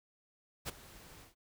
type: noise with ADSR envelope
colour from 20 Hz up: pink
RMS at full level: -36 dBFS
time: 0.65-1.35 s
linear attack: 37 ms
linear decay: 15 ms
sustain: -19 dB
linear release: 140 ms
effects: none